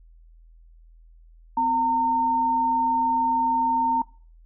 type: tone pair together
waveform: sine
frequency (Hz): 256.3 / 913.3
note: C4 / A#5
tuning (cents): -36 / -36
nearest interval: octave + minor seventh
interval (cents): 2200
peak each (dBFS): -30 / -19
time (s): 1.57-4.02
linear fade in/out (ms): 5
effects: noise-tail reverb RT60 0.4 s tail -22 dB re dry + added 41 Hz sine -48 dBFS peak until 4.45 s